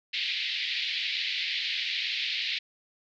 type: band-pass noise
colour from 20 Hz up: white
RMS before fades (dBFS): -31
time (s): 0.13-2.59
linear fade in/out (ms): 10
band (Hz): 2000 to 4300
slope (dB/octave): 48
effects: none